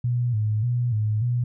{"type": "tone with vibrato", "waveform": "sine", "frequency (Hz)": 114.2, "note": "A#2", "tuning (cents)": -35, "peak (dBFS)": -20, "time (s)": [0.04, 1.44], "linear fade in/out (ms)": 5, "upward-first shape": "square", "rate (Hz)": 1.7, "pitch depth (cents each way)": 110, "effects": []}